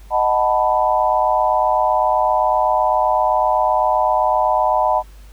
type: chord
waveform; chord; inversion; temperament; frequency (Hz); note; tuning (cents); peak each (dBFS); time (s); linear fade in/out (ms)
sine; B dominant seventh; first; equal; 622.3 / 740 / 880 / 987.8; D#5 / F#5 / A5 / B5; 0 / 0 / 0 / 0; -19; 0.1-5.03; 50
effects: added 50 Hz sine -38 dBFS peak until 5.32 s + pink hiss -51 dBFS RMS until 5.32 s